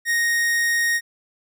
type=tone; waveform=45% pulse; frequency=1864.7 Hz; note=A#6; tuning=in tune; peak=-18 dBFS; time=0.05-1.01 s; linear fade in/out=50 ms; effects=none